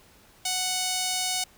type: tone with notch filter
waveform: 5% pulse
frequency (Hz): 740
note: F#5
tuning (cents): 0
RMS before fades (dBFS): -28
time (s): 0.45-1.44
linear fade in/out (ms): 5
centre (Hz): 1600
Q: 1.7
effects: pink hiss -56 dBFS RMS until 1.57 s